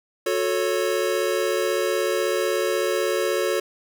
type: chord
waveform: square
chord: F# minor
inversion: none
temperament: equal with one note detuned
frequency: 363.8 / 440 / 554.4 Hz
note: F#4 / A4 / C#5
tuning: -29 / 0 / 0 cents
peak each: -26 dBFS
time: 0.26-3.6 s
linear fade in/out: 5 ms
effects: none